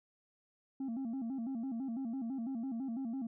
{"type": "tone with vibrato", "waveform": "sine", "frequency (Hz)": 248.1, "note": "B3", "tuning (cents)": 8, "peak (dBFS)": -33, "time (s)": [0.8, 3.27], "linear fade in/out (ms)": 5, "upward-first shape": "square", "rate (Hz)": 6, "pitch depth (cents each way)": 140, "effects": ["tanh soft clip ceiling -35 dBFS"]}